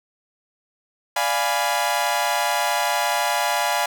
sawtooth chord, D diminished seventh, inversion none, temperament equal, 587.3 / 698.5 / 830.6 / 987.8 Hz, D5 / F5 / Ab5 / Cb6, 0 / 0 / 0 / 0 cents, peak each -24 / -21 / -20 / -22 dBFS, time 1.16-3.86 s, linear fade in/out 5 ms, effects none

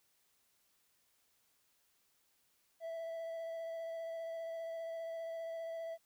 triangle tone with vibrato, 659.3 Hz, E5, in tune, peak -38 dBFS, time 2.8-5.98 s, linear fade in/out 50 ms, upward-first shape square, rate 15 Hz, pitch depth 10 cents each way, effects white hiss -75 dBFS RMS until 6.05 s

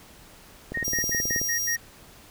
click train, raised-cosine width 2 ms, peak -20 dBFS, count 14, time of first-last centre 0.72-1.415 s, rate 18.7 Hz
sine tone bursts, 1861 Hz, A#6, 3 cents flat, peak -26 dBFS, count 6, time 0.74-1.77 s, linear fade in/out 10 ms, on 100 ms, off 86 ms
sawtooth tone, 5700 Hz, F8, 34 cents sharp, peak -23 dBFS, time 0.84-1.76 s, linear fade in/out 10 ms
effects pink hiss -50 dBFS RMS until 2.3 s

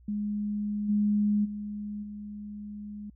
sine tone with level steps, 207.7 Hz, G#3, in tune, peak -28 / -22 / -33 / -37 dBFS, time 0.08-3.1 s, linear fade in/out 5 ms, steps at 0.88 / 1.44 / 2.02 s, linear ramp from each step 20 ms, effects added 60 Hz sine -53 dBFS peak until 3.15 s

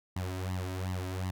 sawtooth tone with flanger, 92.5 Hz, F#2, in tune, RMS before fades -35 dBFS, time 0.16-1.31 s, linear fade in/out 5 ms, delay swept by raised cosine 0.99 to 3.19 ms, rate 2.7 Hz, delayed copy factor +0.9, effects none

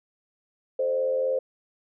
sine tone with frequency modulation, 523.3 Hz, C5, in tune, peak -22 dBFS, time 0.79-1.39 s, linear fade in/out 5 ms, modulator 83.7 Hz, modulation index 0.61, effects none

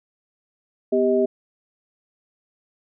sine tone cluster, 248.3 / 394.9 / 631 Hz, B3 / G4 / D#5, +9 / +13 / +24 cents, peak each -23 / -18 / -22 dBFS, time 0.92-1.26 s, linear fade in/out 10 ms, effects none

